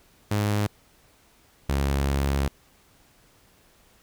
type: tone pair in turn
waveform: sawtooth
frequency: 103.83 / 69.3 Hz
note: G#2 / C#2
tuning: 0 / 0 cents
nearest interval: perfect fifth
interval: 700 cents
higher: first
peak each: -18 dBFS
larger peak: neither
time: 0.31-0.67 / 1.69-2.48 s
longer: second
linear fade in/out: 5 ms
effects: pink hiss -59 dBFS RMS until 4.02 s